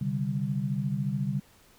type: chord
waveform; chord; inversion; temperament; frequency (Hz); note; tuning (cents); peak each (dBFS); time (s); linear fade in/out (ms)
sine; C suspended second; none; equal with one note detuned; 132.79 / 146.83 / 196; C3 / D3 / G3; +26 / 0 / 0; -31; 0.01-1.4; 5
effects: pink hiss -59 dBFS RMS until 1.78 s